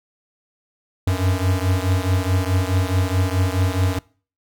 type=beating tone pair; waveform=square; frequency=91.1 / 95.8 Hz; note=F#2 / G2; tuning=-26 / -39 cents; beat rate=4.7 Hz; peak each=-20 / -22 dBFS; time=1.07-3.99 s; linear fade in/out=5 ms; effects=noise-tail reverb RT60 0.4 s tail -23 dB re dry